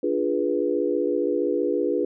sine chord, D diminished seventh, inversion none, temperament equal with one note detuned, 293.7 / 349.2 / 415.3 / 490.2 Hz, D4 / F4 / Ab4 / Cb5, 0 / 0 / 0 / -13 cents, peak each -27 / -26 / -26 / -26 dBFS, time 0.03-2.05 s, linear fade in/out 5 ms, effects none

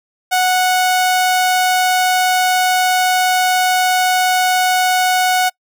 sawtooth tone, 737 Hz, F#5, 7 cents flat, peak -8 dBFS, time 0.31-5.5 s, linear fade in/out 20 ms, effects noise-tail reverb RT60 0.1 s tail -26 dB re dry

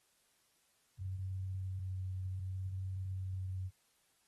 sine tone with vibrato, 94 Hz, F#2, 28 cents sharp, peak -37 dBFS, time 0.98-3.71 s, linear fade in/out 50 ms, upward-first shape sine, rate 0.65 Hz, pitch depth 10 cents each way, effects white hiss -74 dBFS RMS until 4.27 s + AAC 32 kbps

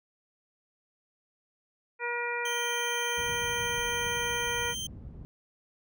harmonic tone, 478.2 Hz, A#4, 44 cents sharp, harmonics 1 / 2 / 3 / 4 / 5, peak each -36 / -36 / -36 / -36 / -36 dBFS, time 1.99-4.75 s, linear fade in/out 50 ms
25% pulse tone, 3136 Hz, G7, in tune, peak -30 dBFS, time 2.45-4.87 s, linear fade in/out 5 ms
white low-pass noise, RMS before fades -44 dBFS, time 3.17-5.25 s, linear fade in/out 0 ms, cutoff 130 Hz, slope 12 dB/octave
effects none

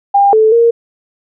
sine tone with pitch steps, 801 / 437.2 / 465.8 Hz, G5 / A4 / A#4, +37 / -11 / -1 cents, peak -5 dBFS, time 0.14-0.71 s, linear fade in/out 10 ms, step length 190 ms, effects none

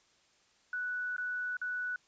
sine tone with dropouts, 1480 Hz, F#6, in tune, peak -33 dBFS, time 0.73-1.96 s, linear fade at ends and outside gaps 2 ms, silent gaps 1.165-1.181 / 1.569-1.615 s, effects white hiss -68 dBFS RMS until 2.07 s + resampled to 16000 Hz

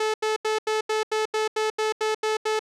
sawtooth tone bursts, 433.6 Hz, A4, 25 cents flat, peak -18 dBFS, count 12, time 0-2.593 s, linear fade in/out 5 ms, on 140 ms, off 83 ms, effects low-pass 7000 Hz 12 dB/octave

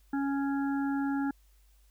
harmonic tone, 277.6 Hz, C#4, 3 cents sharp, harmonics 1 / 3 / 5 / 6, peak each -28 / -38 / -42 / -44 dBFS, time 0.13-1.31 s, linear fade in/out 5 ms, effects added 50 Hz sine -59 dBFS peak until 1.9 s + white hiss -70 dBFS RMS until 1.9 s

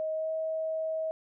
sine tone with pitch glide, 630 to 638.1 Hz, D#5 to D#5, +21 to +44 cents, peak -29 dBFS, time 0-1.11 s, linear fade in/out 0 ms, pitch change +23 cents, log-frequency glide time 0.13-0.31 s, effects none

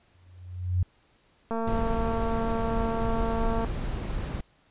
sine tone with exponential growth, 90.1 Hz, F#2, 45 cents flat, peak -19 dBFS, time 0.14-0.83 s, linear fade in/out 5 ms, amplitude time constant 150 ms
click train, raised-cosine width 1 ms, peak -18 dBFS, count 486, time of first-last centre 1.51-3.647 s, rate 227 Hz
brown noise, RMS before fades -30 dBFS, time 1.67-4.41 s, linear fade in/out 5 ms
effects pink hiss -64 dBFS RMS until 4.7 s + resampled to 8000 Hz

